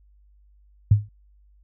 sine tone with exponential decay, 104.1 Hz, G#2, 5 cents sharp, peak -8 dBFS, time 0.91-1.09 s, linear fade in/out 5 ms, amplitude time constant 38 ms, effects added 50 Hz sine -53 dBFS peak until 1.63 s

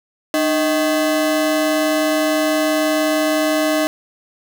40% pulse ring-modulated tone, 466.2 Hz, A#4, in tune, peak -11 dBFS, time 0.34-3.87 s, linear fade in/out 0 ms, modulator 163 Hz, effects none

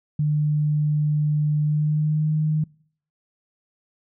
sine tone with pitch glide, 150 to 154.31 Hz, D3 to D#3, +37 to -14 cents, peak -18 dBFS, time 0.19-2.64 s, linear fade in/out 5 ms, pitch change +49 cents, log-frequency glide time 1.63-2.31 s, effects noise-tail reverb RT60 0.6 s tail -26 dB re dry

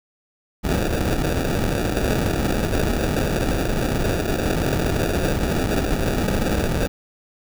pink noise with sample-and-hold, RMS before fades -21 dBFS, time 0.63-6.88 s, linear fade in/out 20 ms, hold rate 1050 Hz, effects none

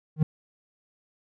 triangle tone with exponential growth, 154.9 Hz, D#3, 7 cents flat, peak -12 dBFS, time 0.16-0.23 s, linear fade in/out 5 ms, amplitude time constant 15 ms, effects none

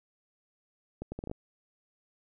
accelerating click train, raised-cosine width 2 ms, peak -24 dBFS, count 7, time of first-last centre 1.02-1.314 s, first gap 100 ms, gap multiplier 0.7, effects none

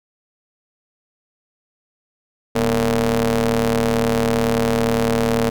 sawtooth ring-modulated tone, 109.7 Hz, A2, 5 cents flat, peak -9 dBFS, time 2.55-5.5 s, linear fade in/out 10 ms, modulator 348 Hz, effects none

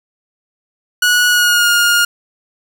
sawtooth tone with pitch glide, 1462 to 1420.4 Hz, F#6 to F6, -21 to +29 cents, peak -6 dBFS, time 1.02-2.05 s, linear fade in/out 5 ms, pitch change -50 cents, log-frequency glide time 1.28-1.7 s, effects none

